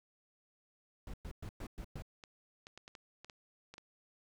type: noise bursts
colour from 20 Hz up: brown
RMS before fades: -44 dBFS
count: 6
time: 1.07-2.022 s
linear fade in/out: 2 ms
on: 67 ms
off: 110 ms
type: clicks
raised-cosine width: 0.2 ms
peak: -33 dBFS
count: 9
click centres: 2.238 / 2.669 / 2.776 / 2.879 / 2.952 / 3.246 / 3.298 / 3.74 / 3.781 s
effects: none